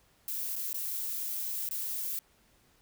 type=noise with dropouts; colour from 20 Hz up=violet; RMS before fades=-35 dBFS; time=0.28-2.19 s; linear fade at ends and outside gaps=1 ms; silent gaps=0.556-0.563 / 0.73-0.743 / 1.69-1.71 s; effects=pink hiss -66 dBFS RMS until 2.81 s